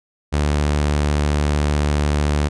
sawtooth tone, 73.7 Hz, D2, 7 cents sharp, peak -12 dBFS, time 0.32-2.49 s, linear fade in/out 20 ms, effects resampled to 22050 Hz

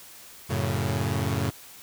sawtooth chord, F# minor, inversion none, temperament equal with one note detuned, 92.5 / 111.6 / 138.59 Hz, F#2 / A2 / C#3, 0 / +25 / 0 cents, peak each -25 dBFS, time 0.49-1.51 s, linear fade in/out 20 ms, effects white hiss -47 dBFS RMS until 1.82 s

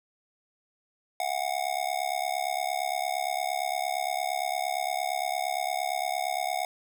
square tone with amplitude modulation, 730 Hz, F#5, 24 cents flat, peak -24 dBFS, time 1.2-6.65 s, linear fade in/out 2 ms, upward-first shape sine, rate 68.7 Hz, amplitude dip 100%, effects none

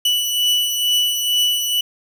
40% pulse beating tone pair, 2960 / 2962.2 Hz, F#7 / F#7, 0 / +1 cents, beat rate 2.2 Hz, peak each -16 / -23 dBFS, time 0.05-1.81 s, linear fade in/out 5 ms, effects none

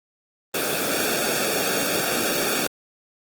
pink noise with comb filter, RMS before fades -23 dBFS, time 0.54-2.67 s, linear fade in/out 5 ms, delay 0.99 ms, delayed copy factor -0.75, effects high-pass 200 Hz 12 dB/octave + Opus 24 kbps

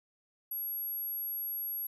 sine tone, 11490 Hz, F9, 48 cents sharp, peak -33 dBFS, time 0.51-1.87 s, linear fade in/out 5 ms, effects tanh soft clip ceiling -29 dBFS

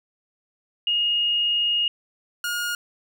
sine / sawtooth tone pair in turn, 2859 / 1429.5 Hz, F7 / F6, +40 / +40 cents, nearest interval octave, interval 1200 cents, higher first, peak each -19 / -21 dBFS, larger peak first, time 0.87-1.88 / 2.44-2.75 s, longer first, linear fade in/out 2 ms, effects none

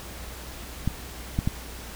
clicks, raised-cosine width 5 ms, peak -11 dBFS, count 3, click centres 0.876 / 1.389 / 1.475 s, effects added 60 Hz sine -41 dBFS peak until 1.95 s + pink hiss -41 dBFS RMS until 1.95 s

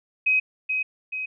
sine tone with echo, 2528 Hz, D#7, 27 cents sharp, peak -17 dBFS, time 0.26-0.4 s, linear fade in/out 10 ms, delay 430 ms, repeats 2, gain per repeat -5 dB, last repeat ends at 1.26 s, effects none

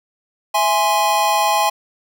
square chord, E augmented, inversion none, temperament equal, 659.3 / 830.6 / 1046.5 Hz, E5 / G#5 / B#5, 0 / 0 / 0 cents, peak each -23 / -17 / -20 dBFS, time 0.54-1.7 s, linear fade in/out 10 ms, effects none

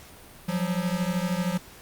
square beating tone pair, 174.3 / 187.3 Hz, F3 / F#3, -3 / +21 cents, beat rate 13 Hz, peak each -28 / -29 dBFS, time 0.48-1.58 s, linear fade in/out 10 ms, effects pink hiss -48 dBFS RMS until 1.81 s + Opus 48 kbps

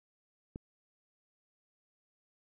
click, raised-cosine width 3 ms, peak -28 dBFS, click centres 0.559 s, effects none

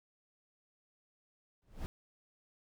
brown noise with exponential growth, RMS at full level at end -35 dBFS, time 1.62-1.86 s, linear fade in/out 0 ms, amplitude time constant 51 ms, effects none

